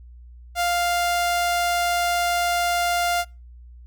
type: tone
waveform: sawtooth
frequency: 699 Hz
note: F5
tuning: 1 cent sharp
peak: -16 dBFS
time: 0.55-3.25 s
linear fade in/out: 50 ms
effects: noise-tail reverb RT60 0.3 s tail -26 dB re dry + added 60 Hz sine -41 dBFS peak until 3.86 s